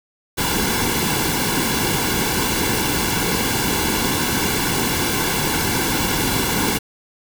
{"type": "noise with comb filter", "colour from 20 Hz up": "pink", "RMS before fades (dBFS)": -20, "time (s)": [0.37, 6.79], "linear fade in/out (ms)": 20, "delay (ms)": 1.6, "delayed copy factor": -0.7, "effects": []}